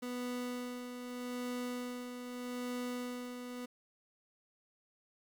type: tone with tremolo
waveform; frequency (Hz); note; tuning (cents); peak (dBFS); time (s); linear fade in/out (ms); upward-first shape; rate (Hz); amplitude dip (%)
30% pulse; 246.9; B3; 0; -34; 0.02-3.66; 10; sine; 0.81; 50
effects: 11-bit